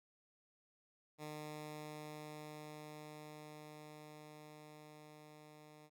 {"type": "tone with level ramp", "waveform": "10% pulse", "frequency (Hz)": 151.7, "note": "D#3", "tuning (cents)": -44, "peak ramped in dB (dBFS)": [-37, -50], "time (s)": [1.18, 5.9], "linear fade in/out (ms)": 50, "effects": []}